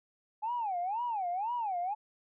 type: tone with vibrato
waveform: sine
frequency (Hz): 825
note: G#5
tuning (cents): -12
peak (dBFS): -30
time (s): 0.42-1.95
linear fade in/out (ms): 20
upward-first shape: sine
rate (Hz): 2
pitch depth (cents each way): 290
effects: tanh soft clip ceiling -26 dBFS